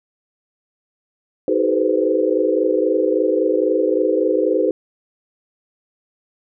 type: tone cluster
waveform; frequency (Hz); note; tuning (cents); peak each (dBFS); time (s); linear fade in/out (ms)
sine; 316.2 / 378.8 / 429.3 / 494.3 / 518; D#4 / F#4 / A4 / B4 / C5; +28 / +41 / -43 / +1 / -17; -21; 1.48-4.71; 2
effects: none